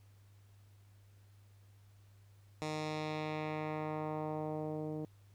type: tone with low-pass filter sweep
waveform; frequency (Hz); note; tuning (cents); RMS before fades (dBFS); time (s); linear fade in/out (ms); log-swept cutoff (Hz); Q
10% pulse; 154.2; D#3; -15; -39; 2.62-5.05; 0; 7100 to 380; 1.1
effects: added 100 Hz sine -59 dBFS peak until 5.34 s + pink hiss -72 dBFS RMS until 5.34 s